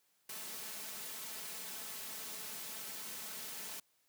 white noise with comb filter, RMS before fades -45 dBFS, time 0.29-3.8 s, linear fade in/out 5 ms, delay 4.6 ms, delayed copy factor +0.55, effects white hiss -75 dBFS RMS until 4.08 s + high-pass 100 Hz 12 dB/octave

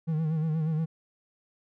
triangle tone with vibrato, 158.1 Hz, D#3, 28 cents sharp, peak -23 dBFS, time 0.07-0.86 s, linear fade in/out 20 ms, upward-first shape sine, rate 8.4 Hz, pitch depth 60 cents each way, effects none

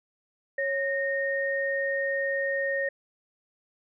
sine tone pair together, 549.7 / 1849 Hz, C#5 / A#6, -15 / -15 cents, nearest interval octave + major sixth, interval 2100 cents, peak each -28 dBFS, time 0.58-2.89 s, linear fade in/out 5 ms, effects none

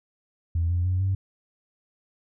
sine tone with pitch steps, 83.9 / 87.72 / 91.71 / 95.88 Hz, E2 / F2 / F#2 / G2, +31 / +8 / -15 / -38 cents, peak -20 dBFS, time 0.55-1.15 s, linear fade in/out 5 ms, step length 150 ms, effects tanh soft clip ceiling -17 dBFS

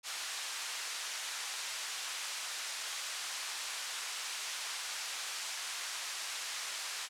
white band-pass noise, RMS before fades -40 dBFS, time 0.03-7.09 s, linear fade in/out 50 ms, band 970 to 7200 Hz, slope 12 dB/octave, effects low-pass 11000 Hz 12 dB/octave

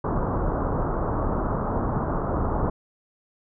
pink low-pass noise, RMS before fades -25 dBFS, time 0.04-2.7 s, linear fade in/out 5 ms, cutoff 1300 Hz, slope 48 dB/octave, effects none

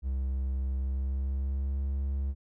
triangle tone with pitch glide, 66 to 68.6 Hz, C2 to C#2, +16 to -17 cents, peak -26 dBFS, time 0.02-2.35 s, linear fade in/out 50 ms, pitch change +67 cents, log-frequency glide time 0.78-1.83 s, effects none

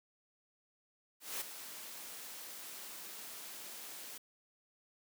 white noise with ADSR envelope, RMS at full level -38 dBFS, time 1.2-4.18 s, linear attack 210 ms, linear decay 12 ms, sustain -10 dB, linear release 5 ms, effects high-pass 200 Hz 12 dB/octave

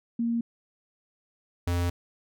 sine / square tone pair in turn, 233.1 / 87.31 Hz, A#3 / F2, 0 / 0 cents, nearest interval octave + perfect fourth, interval 1700 cents, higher first, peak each -24 / -25 dBFS, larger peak first, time 0.19-0.41 / 1.67-1.9 s, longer second, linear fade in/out 5 ms, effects none

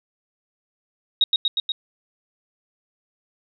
sine tone with echo, 3774 Hz, A#7, 21 cents sharp, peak -13 dBFS, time 1.21-1.24 s, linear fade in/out 2 ms, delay 120 ms, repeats 4, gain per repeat -2 dB, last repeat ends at 1.72 s, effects none

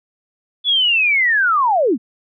sine linear sweep, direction down, 3463 to 193.3 Hz, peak -12 dBFS, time 0.64-1.98 s, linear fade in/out 50 ms, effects none

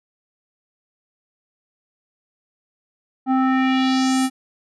square tone with low-pass filter sweep, 261.6 Hz, C4, in tune, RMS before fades -18 dBFS, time 3.26-4.3 s, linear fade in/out 50 ms, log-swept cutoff 910 to 11000 Hz, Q 2.1, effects none

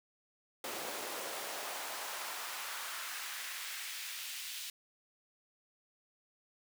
pink noise with high-pass filter sweep, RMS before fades -42 dBFS, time 0.64-4.7 s, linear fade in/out 2 ms, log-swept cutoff 390 to 3100 Hz, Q 1.2, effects none

